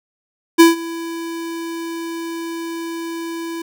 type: tone with ADSR envelope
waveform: square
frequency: 332.8 Hz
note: E4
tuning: 17 cents sharp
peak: -4 dBFS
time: 0.58-3.62 s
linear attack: 22 ms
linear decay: 150 ms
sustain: -21 dB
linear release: 5 ms
effects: none